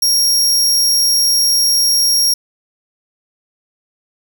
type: tone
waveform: sawtooth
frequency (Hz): 5588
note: F8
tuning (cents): 0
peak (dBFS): -8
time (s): 0.02-2.34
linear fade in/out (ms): 5
effects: none